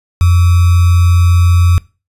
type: tone with sample-and-hold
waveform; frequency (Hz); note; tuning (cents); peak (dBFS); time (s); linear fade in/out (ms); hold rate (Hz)
sine; 87.31; F2; 0; -5; 0.21-1.78; 0; 1225
effects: noise-tail reverb RT60 0.3 s tail -21 dB re dry + resampled to 32000 Hz